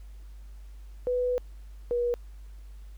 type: tone pair in turn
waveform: sine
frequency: 496.2 / 481.8 Hz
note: B4 / B4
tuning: +8 / -43 cents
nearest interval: minor second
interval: 51 cents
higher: first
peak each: -24 dBFS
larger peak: neither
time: 1.07-1.38 / 1.91-2.14 s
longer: first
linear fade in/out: 0 ms
effects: added 50 Hz sine -42 dBFS peak until 2.97 s + pink hiss -64 dBFS RMS until 2.97 s